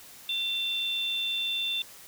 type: tone pair together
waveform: sine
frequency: 2727 / 3546 Hz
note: F7 / A7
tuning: -42 / +13 cents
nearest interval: perfect fourth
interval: 455 cents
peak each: -34 / -28 dBFS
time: 0.29-1.82 s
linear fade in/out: 2 ms
effects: white hiss -49 dBFS RMS until 2.07 s